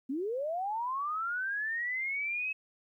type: linear sweep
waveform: sine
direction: up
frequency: 248.4 to 2586 Hz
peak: -31 dBFS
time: 0.09-2.53 s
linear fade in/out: 10 ms
effects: 12-bit